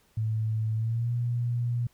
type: tone with pitch glide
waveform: sine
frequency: 110 to 119.96 Hz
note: A2 to B2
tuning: 0 to -50 cents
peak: -25 dBFS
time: 0.17-1.87 s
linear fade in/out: 5 ms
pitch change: +150 cents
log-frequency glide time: 0.75-1.12 s
effects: pink hiss -65 dBFS RMS until 1.93 s